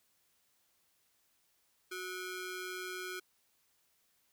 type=ring-modulated tone; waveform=sawtooth; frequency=918 Hz; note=A#5; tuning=27 cents flat; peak=-33 dBFS; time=1.91-3.2 s; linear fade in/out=10 ms; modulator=550 Hz; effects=white hiss -74 dBFS RMS until 4.32 s